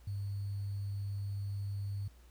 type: tone with sample-and-hold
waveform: sine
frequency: 100 Hz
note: G2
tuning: 35 cents sharp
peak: -35 dBFS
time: 0.07-2.08 s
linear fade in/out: 5 ms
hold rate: 4410 Hz
effects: added 60 Hz sine -56 dBFS peak until 2.3 s + pink hiss -67 dBFS RMS until 2.3 s